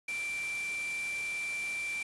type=tone in noise; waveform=sine; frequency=2349 Hz; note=D7; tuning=in tune; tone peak=-33 dBFS; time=0.08-2.03 s; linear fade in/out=5 ms; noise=white; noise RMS=-44 dBFS; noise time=0.08-2.03 s; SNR=+8 dB; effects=resampled to 24000 Hz